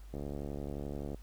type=click train; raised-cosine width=2 ms; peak=-27 dBFS; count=73; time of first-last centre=0.14-1.146 s; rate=71.6 Hz; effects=added 50 Hz sine -47 dBFS peak until 1.22 s + pink hiss -64 dBFS RMS until 1.22 s